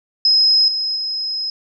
sine tone with level steps, 5110 Hz, D#8, 45 cents sharp, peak -10 / -18 / -20 dBFS, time 0.25-1.5 s, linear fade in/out 2 ms, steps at 0.68 / 0.96 s, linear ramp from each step 2 ms, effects none

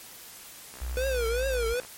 click train, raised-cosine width 0.5 ms, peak -31 dBFS, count 72, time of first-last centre 0.74-1.849 s, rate 64 Hz
sine tone with pitch glide, 60.8 to 55.75 Hz, B1 to A1, -26 to +23 cents, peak -30 dBFS, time 0.81-1.74 s, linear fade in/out 10 ms, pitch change -151 cents, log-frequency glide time 0.94-1.55 s
square tone with vibrato, 493.9 Hz, B4, in tune, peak -27 dBFS, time 0.97-1.8 s, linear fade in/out 0 ms, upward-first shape triangle, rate 2.5 Hz, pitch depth 180 cents each way
effects white hiss -46 dBFS RMS until 1.97 s + MP3 64 kbps

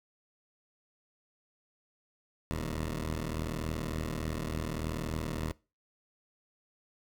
10% pulse tone pair together, 40.71 / 78 Hz, E1 / D#2, -21 / +5 cents, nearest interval major seventh, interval 1126 cents, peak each -28 dBFS, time 2.51-5.52 s, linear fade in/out 0 ms, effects noise-tail reverb RT60 0.3 s tail -22 dB re dry

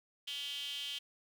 sawtooth tone with high-pass filter, 284.2 Hz, C#4, 43 cents sharp, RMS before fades -41 dBFS, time 0.27-0.99 s, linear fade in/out 10 ms, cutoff 3100 Hz, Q 9.2, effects none

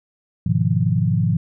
sine chord, F half-diminished seventh, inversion first, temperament equal, 103.83 / 123.47 / 155.56 / 174.61 Hz, Ab2 / Cb3 / Eb3 / F3, 0 / 0 / 0 / 0 cents, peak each -21 dBFS, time 0.46-1.37 s, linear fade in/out 5 ms, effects none

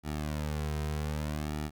sawtooth tone with flanger, 75.5 Hz, D2, 48 cents sharp, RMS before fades -34 dBFS, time 0.03-1.71 s, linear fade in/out 50 ms, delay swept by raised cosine 1.9 to 3.5 ms, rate 0.64 Hz, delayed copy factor -0.8, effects none

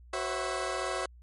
20% pulse tone cluster, 372.5 / 499.9 / 542 / 658 Hz, F#4 / B4 / C#5 / E5, +12 / +21 / -39 / -3 cents, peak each -31 / -35 / -31 / -31 dBFS, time 0.13-1.06 s, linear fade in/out 5 ms, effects added 60 Hz sine -50 dBFS peak until 1.22 s + MP3 48 kbps

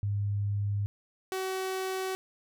sine / sawtooth tone pair in turn, 101.7 / 377.8 Hz, G#2 / F#4, -36 / +36 cents, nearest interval octave + major seventh, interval 2272 cents, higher second, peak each -27 dBFS, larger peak neither, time 0.03-0.86 / 1.32-2.15 s, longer neither, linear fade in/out 0 ms, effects none

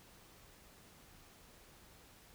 silence, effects pink hiss -61 dBFS RMS until 2.34 s

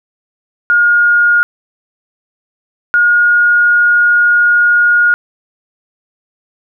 sine tone pair in turn, 1427 / 1433.4 Hz, F6 / F6, +37 / +45 cents, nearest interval unison, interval 8 cents, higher second, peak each -6 dBFS, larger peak neither, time 0.7-1.43 / 2.94-5.14 s, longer second, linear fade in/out 0 ms, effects none

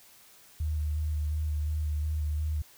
sine tone with vibrato, 76.1 Hz, D#2, 38 cents flat, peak -27 dBFS, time 0.6-2.62 s, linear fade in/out 5 ms, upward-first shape square, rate 2.8 Hz, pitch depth 20 cents each way, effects white hiss -56 dBFS RMS until 2.77 s

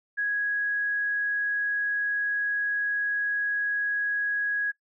sine tone, 1661.2 Hz, G#6, in tune, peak -24 dBFS, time 0.17-4.72 s, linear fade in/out 20 ms, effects noise-tail reverb RT60 0.1 s tail -20 dB re dry

